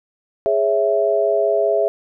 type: chord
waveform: sine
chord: C# minor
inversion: second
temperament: equal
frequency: 415.3 / 554.4 / 659.3 Hz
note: G#4 / C#5 / E5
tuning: 0 / 0 / 0 cents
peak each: -19 / -21 / -17 dBFS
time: 0.46-1.88 s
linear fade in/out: 0 ms
effects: none